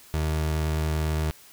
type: tone with vibrato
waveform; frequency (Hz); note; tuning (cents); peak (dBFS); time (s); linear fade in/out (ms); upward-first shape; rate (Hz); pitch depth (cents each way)
30% pulse; 77.78; D#2; 0; -21; 0.14-1.31; 0; triangle; 9.7; 10
effects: white hiss -51 dBFS RMS until 1.52 s